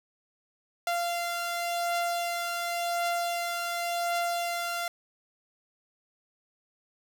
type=beating tone pair; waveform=sawtooth; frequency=691 / 691.91 Hz; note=F5 / F5; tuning=-19 / -16 cents; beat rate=0.91 Hz; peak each=-25 / -33 dBFS; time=0.87-4.88 s; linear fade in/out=2 ms; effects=none